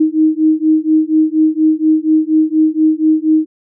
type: beating tone pair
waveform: sine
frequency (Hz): 311.1 / 315.3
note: D#4 / D#4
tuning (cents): 0 / +23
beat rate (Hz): 4.2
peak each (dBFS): -12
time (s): 0-3.46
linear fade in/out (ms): 10
effects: none